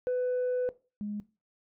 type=tone pair in turn; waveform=sine; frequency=500 / 207.6 Hz; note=B4 / G#3; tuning=+21 / 0 cents; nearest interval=octave + minor third; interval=1521 cents; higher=first; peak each=-24 / -32 dBFS; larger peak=first; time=0.07-0.69 / 1.01-1.2 s; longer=first; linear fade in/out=0 ms; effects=noise-tail reverb RT60 0.3 s tail -19 dB re dry + tanh soft clip ceiling -25 dBFS